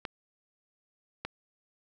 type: clicks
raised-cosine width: 0.3 ms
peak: -18 dBFS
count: 2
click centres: 0.052 / 1.25 s
effects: none